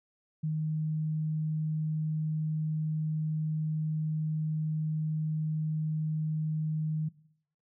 sine tone, 155.56 Hz, D#3, in tune, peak -28 dBFS, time 0.43-7.09 s, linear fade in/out 10 ms, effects noise-tail reverb RT60 0.7 s tail -20 dB re dry

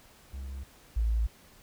triangle / sine tone pair in turn, 67 / 55.84 Hz, C2 / A1, +42 / +26 cents, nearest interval minor third, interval 316 cents, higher first, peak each -34 / -24 dBFS, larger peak second, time 0.33-0.64 / 0.96-1.27 s, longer neither, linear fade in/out 10 ms, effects pink hiss -57 dBFS RMS until 1.62 s

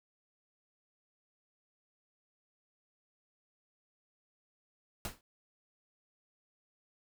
pink noise with exponential decay, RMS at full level -35 dBFS, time 5.05-5.21 s, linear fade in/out 1 ms, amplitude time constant 34 ms, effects none

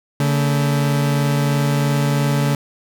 40% pulse tone pair together, 142.4 / 225.1 Hz, C#3 / A3, +47 / +40 cents, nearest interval minor sixth, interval 793 cents, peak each -15 / -23 dBFS, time 0.2-2.55 s, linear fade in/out 2 ms, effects none

